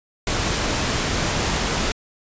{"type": "noise", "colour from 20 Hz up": "pink", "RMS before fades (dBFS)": -22, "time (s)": [0.27, 1.92], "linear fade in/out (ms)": 2, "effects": ["resampled to 16000 Hz"]}